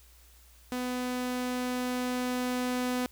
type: tone with level ramp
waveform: sawtooth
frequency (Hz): 249.9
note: B3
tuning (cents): +21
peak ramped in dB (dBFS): -27 to -24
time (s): 0.72-3.06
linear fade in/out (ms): 0
effects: added 60 Hz sine -56 dBFS peak until 3.11 s + white hiss -60 dBFS RMS until 3.11 s